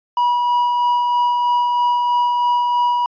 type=tone with tremolo; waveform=triangle; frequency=970 Hz; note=B5; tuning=31 cents flat; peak=-11 dBFS; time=0.17-3.06 s; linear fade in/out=2 ms; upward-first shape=sine; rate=3.1 Hz; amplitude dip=25%; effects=resampled to 11025 Hz